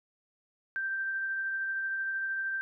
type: tone with tremolo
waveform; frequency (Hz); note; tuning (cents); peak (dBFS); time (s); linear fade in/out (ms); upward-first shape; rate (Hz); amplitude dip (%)
sine; 1568; G6; 0; -29; 0.76-2.61; 0; triangle; 13; 25
effects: none